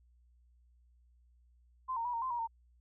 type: tone with pitch steps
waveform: sine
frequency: 1034 / 921 / 973 / 924 / 1036 / 953 / 913 Hz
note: C6 / A#5 / B5 / A#5 / C6 / A#5 / A#5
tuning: -21 / -21 / -26 / -16 / -17 / +38 / -36 cents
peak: -33 dBFS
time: 1.88-2.475 s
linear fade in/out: 20 ms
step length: 85 ms
effects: added 60 Hz sine -63 dBFS peak until 2.8 s